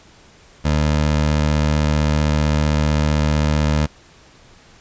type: tone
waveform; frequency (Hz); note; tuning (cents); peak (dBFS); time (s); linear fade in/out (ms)
20% pulse; 75.6; D#2; -49; -10; 0.64-3.87; 20
effects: pink hiss -48 dBFS RMS until 4.8 s + resampled to 16000 Hz